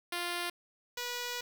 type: tone pair in turn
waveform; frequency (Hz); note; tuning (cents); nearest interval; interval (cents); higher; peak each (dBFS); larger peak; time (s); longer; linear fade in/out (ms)
5% pulse; 349.2 / 487; F4 / B4; 0 / -24; tritone; 576; second; -22 / -24; first; 0.12-0.5 / 0.97-1.41; second; 5
effects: 9-bit